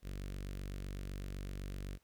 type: tone with notch filter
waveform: sawtooth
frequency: 47.89 Hz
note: G1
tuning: 40 cents flat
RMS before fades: -43 dBFS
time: 0.02-1.99 s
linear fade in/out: 50 ms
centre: 870 Hz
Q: 0.92
effects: pink hiss -75 dBFS RMS until 2.03 s